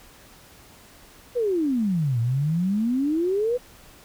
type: exponential two-way sweep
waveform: sine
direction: down then up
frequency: 506 to 113.3 to 506 Hz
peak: -20 dBFS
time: 1.35-3.58 s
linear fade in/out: 20 ms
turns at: 2.2 s
effects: pink hiss -50 dBFS RMS until 4.04 s